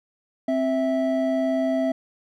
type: tone pair together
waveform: triangle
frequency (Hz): 262.9 / 655.4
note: C4 / E5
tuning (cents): +8 / -10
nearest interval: octave + major third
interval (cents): 1582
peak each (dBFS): -21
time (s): 0.48-1.92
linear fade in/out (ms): 5
effects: none